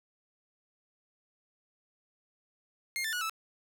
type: tone with pitch steps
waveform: sawtooth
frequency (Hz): 2128 / 1772 / 1459 / 1311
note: C7 / A6 / F#6 / E6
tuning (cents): +29 / +12 / -25 / -10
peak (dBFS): -28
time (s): 2.96-3.296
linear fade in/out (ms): 0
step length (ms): 84
effects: none